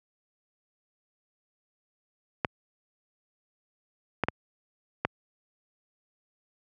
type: clicks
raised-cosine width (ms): 0.5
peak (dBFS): -9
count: 4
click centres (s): 2.448 / 4.237 / 4.285 / 5.05
effects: high-pass 80 Hz 12 dB/octave